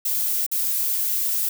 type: noise with dropouts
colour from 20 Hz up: violet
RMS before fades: -23 dBFS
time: 0.05-1.49 s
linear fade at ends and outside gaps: 5 ms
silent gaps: 0.465-0.515 s
effects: none